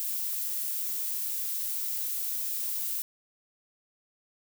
violet noise, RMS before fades -32 dBFS, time 0-3.02 s, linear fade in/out 0 ms, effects none

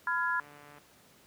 sine chord, F diminished, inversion second, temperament just, 1005.8 / 1396.9 / 1676.3 Hz, Cb6 / F6 / Ab6, +31 / 0 / +16 cents, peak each -32 dBFS, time 0.07-0.4 s, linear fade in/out 2 ms
click train, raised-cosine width 0.5 ms, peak -38 dBFS, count 57, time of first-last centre 0.4-0.784 s, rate 146 Hz
effects pink hiss -60 dBFS RMS until 1.26 s + high-pass 100 Hz 12 dB/octave

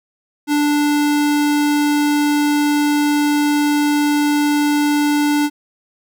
square tone, 293.7 Hz, D4, in tune, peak -14 dBFS, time 0.47-5.5 s, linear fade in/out 50 ms, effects none

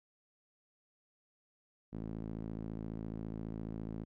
sawtooth tone with band-pass filter, 54.6 Hz, A1, 13 cents flat, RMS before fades -42 dBFS, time 1.92-4.05 s, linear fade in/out 20 ms, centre 230 Hz, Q 1.4, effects none

